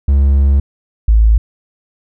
triangle / sine tone pair in turn, 69.3 / 54.61 Hz, C#2 / A1, 0 / -12 cents, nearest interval major third, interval 412 cents, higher first, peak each -5 dBFS, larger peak neither, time 0.08-0.6 / 1.08-1.38 s, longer first, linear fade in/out 5 ms, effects none

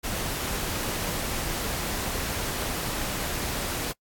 pink noise, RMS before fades -30 dBFS, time 0.03-3.93 s, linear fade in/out 20 ms, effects noise-tail reverb RT60 0.1 s tail -26 dB re dry + AAC 64 kbps

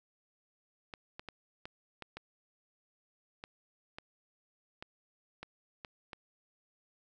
clicks, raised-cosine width 0.3 ms, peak -27 dBFS, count 12, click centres 0.938 / 1.195 / 1.287 / 1.655 / 2.023 / 2.17 / 3.439 / 3.985 / 4.825 / 5.43 / 5.848 / 6.132 s, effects none

